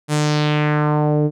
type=tone with low-pass filter sweep; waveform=sawtooth; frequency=150 Hz; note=D3; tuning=37 cents sharp; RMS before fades=-17 dBFS; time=0.08-1.31 s; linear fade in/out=50 ms; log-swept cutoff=10000 to 380 Hz; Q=2; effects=none